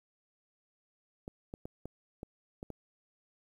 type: clicks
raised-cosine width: 2 ms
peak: -28 dBFS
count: 7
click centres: 1.279 / 1.539 / 1.655 / 1.856 / 2.231 / 2.629 / 2.703 s
effects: 10-bit